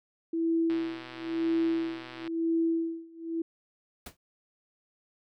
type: tone with tremolo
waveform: sine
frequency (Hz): 329.8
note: E4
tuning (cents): +1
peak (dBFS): -23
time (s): 0.33-3.42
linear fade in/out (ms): 5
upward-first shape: sine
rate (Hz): 0.99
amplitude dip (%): 95
type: click train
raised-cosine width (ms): 0.3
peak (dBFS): -27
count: 198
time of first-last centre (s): 0.7-2.276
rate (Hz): 125
type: noise with exponential decay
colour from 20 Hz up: pink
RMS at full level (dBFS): -37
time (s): 4.06-4.17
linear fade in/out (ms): 5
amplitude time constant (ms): 22
effects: none